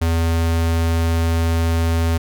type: tone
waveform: square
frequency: 82.8 Hz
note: E2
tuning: 8 cents sharp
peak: -16 dBFS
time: 0.01-2.18 s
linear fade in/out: 10 ms
effects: none